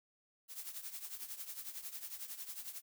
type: noise with tremolo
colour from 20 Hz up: blue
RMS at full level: -43 dBFS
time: 0.48-2.82 s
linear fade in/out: 50 ms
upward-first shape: triangle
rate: 11 Hz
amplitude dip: 80%
effects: none